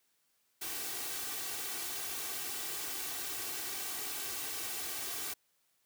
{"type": "noise with comb filter", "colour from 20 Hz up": "white", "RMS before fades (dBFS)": -39, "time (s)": [0.61, 5.34], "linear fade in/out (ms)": 10, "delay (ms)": 2.6, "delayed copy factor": 0.65, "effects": ["white hiss -75 dBFS RMS until 5.85 s", "high-pass 100 Hz 12 dB/octave"]}